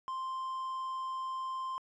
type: tone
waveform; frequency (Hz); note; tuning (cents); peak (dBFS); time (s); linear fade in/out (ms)
triangle; 1046.5; C6; 0; -33; 0.08-1.78; 0
effects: resampled to 22050 Hz